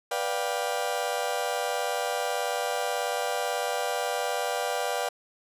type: chord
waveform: 35% pulse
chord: G dominant seventh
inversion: first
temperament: just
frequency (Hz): 490 / 588 / 705.6 / 784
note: B4 / D5 / F5 / G5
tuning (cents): -14 / +2 / +18 / 0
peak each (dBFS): -31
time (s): 0.11-5.09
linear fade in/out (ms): 5
effects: resampled to 32000 Hz